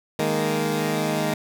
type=chord; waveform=15% pulse; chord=D# suspended fourth; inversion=none; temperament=equal; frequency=155.56 / 207.7 / 233.1 Hz; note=D#3 / G#3 / A#3; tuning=0 / 0 / 0 cents; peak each=-19 / -20 / -21 dBFS; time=0.19-1.34 s; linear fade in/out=2 ms; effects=none